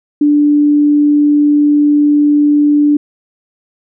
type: tone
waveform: sine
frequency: 293.7 Hz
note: D4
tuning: in tune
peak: -6 dBFS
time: 0.21-2.97 s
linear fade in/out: 5 ms
effects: none